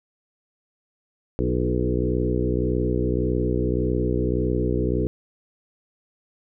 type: harmonic tone with a mistuned harmonic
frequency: 61.74 Hz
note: B1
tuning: in tune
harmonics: 1 / 2 / 3 / 4 / 5 / 6 / 7 / 8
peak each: -26 / -27 / -30 / -30 / -28 / -29 / -28 / -32 dBFS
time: 1.39-5.07 s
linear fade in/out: 0 ms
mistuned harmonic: 6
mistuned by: -24 cents
effects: none